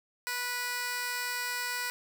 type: tone with high-pass filter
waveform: 15% pulse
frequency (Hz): 490.8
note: B4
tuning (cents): -11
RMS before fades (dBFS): -34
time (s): 0.27-1.9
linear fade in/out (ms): 0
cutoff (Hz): 1600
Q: 0.71
effects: none